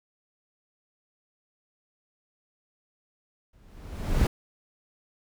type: noise with exponential growth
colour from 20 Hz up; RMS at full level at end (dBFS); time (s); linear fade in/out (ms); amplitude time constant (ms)
brown; -19; 3.53-4.27; 5; 160
effects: none